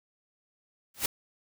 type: noise with exponential growth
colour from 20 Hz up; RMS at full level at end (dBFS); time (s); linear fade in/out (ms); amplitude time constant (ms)
white; -22; 0.94-1.06; 5; 25
effects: none